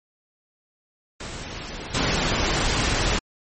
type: noise with level steps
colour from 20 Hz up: pink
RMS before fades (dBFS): -34 / -22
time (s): 1.2-3.19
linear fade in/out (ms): 5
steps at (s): 1.94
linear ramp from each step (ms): 10
effects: MP3 32 kbps